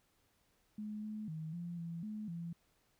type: tone with pitch steps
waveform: sine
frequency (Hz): 211.8 / 214.2 / 158 / 172.5 / 167.8 / 213.4 / 169.1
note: G#3 / A3 / D#3 / F3 / E3 / G#3 / E3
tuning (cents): +34 / -46 / +27 / -21 / +31 / +47 / +44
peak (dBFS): -40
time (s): 0.78-2.53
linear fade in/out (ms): 5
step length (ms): 250
effects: pink hiss -75 dBFS RMS until 2.99 s